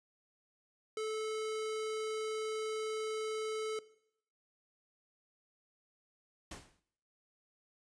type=tone; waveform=square; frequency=435.5 Hz; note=A4; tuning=18 cents flat; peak=-36 dBFS; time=0.97-3.79 s; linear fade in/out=2 ms
type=noise with exponential decay; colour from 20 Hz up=pink; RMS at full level=-42 dBFS; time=6.51-6.8 s; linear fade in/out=5 ms; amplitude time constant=62 ms
effects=noise-tail reverb RT60 0.7 s tail -19 dB re dry + resampled to 22050 Hz